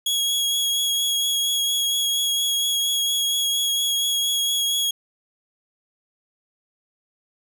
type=tone with vibrato; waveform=sawtooth; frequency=3322 Hz; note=G#7; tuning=in tune; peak=-17 dBFS; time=0.06-4.91 s; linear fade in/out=5 ms; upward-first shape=triangle; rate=4.3 Hz; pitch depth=17 cents each way; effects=none

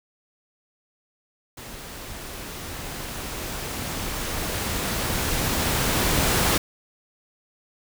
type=noise with level ramp; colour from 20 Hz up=pink; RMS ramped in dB=-39 to -20 dBFS; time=1.57-6.58 s; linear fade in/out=5 ms; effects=none

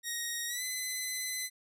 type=tone with pitch glide; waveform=10% pulse; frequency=1877 to 2023 Hz; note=A#6 to B6; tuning=+11 to +41 cents; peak=-25 dBFS; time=0.03-1.5 s; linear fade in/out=50 ms; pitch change=+130 cents; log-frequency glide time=0.47-0.63 s; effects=none

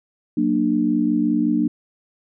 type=chord; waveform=sine; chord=Gb augmented; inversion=none; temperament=equal with one note detuned; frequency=185 / 233.1 / 298.6 Hz; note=Gb3 / Bb3 / D4; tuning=0 / 0 / +29 cents; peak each=-25 / -20 / -19 dBFS; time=0.37-1.68 s; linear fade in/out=5 ms; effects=none

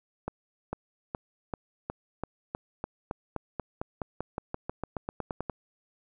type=accelerating click train; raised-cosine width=1 ms; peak=-18 dBFS; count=24; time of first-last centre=0.28-5.497 s; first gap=450 ms; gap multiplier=0.93; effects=none

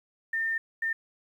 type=tone bursts at uneven times; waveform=sine; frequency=1809 Hz; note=A6; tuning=48 cents sharp; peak=-26 dBFS; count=2; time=0.33-0.58 / 0.82-0.93 s; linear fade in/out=5 ms; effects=10-bit

